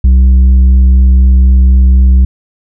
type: tone with tanh clipping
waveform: sine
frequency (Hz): 64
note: C2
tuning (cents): -38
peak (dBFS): -3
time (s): 0.04-2.25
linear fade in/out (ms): 5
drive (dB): 5
effects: none